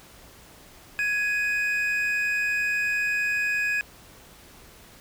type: tone pair together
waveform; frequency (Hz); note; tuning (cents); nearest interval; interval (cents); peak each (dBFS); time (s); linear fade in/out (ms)
triangle; 1668.5 / 2500; G#6 / D#7; +8 / +8; perfect fifth; 700; -24; 0.99-3.81; 0
effects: pink hiss -50 dBFS RMS until 5 s